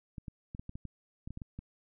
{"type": "clicks", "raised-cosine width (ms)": 5, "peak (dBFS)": -29, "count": 12, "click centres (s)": [0.182, 0.282, 0.549, 0.595, 0.694, 0.755, 0.853, 1.275, 1.306, 1.374, 1.418, 1.59], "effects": []}